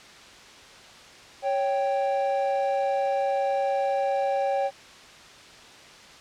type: tone pair together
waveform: triangle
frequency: 554.4 / 784 Hz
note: C#5 / G5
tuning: 0 / 0 cents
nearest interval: tritone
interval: 600 cents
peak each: -23 / -24 dBFS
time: 1.42-4.71 s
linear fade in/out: 50 ms
effects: white hiss -47 dBFS RMS until 6.2 s + low-pass 5000 Hz 12 dB/octave